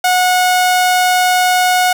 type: tone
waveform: sawtooth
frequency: 730 Hz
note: F#5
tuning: 24 cents flat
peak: -6 dBFS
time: 0.04-1.93 s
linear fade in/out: 5 ms
effects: none